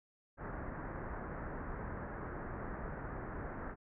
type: low-pass noise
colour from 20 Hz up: pink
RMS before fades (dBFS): -43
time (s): 0.37-3.76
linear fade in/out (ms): 50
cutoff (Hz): 1800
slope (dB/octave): 48
effects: none